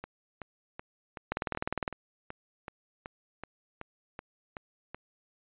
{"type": "two click trains", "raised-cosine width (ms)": 0.5, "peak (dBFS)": [-15, -24], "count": [12, 14], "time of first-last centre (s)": [[1.32, 1.878], [0.04, 4.946]], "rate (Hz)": [19.7, 2.65], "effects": ["resampled to 8000 Hz"]}